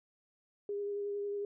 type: tone with vibrato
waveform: sine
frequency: 406.5 Hz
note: G#4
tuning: 37 cents flat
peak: -34 dBFS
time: 0.69-1.45 s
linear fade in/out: 2 ms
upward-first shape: sine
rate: 11 Hz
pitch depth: 14 cents each way
effects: none